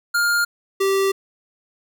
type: tone pair in turn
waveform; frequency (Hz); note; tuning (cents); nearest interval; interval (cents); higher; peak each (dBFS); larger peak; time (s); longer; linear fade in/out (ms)
square; 1409 / 389.6; F6 / G4; +15 / -11; octave + minor seventh; 2226; first; -17; neither; 0.14-0.45 / 0.8-1.12; second; 10
effects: none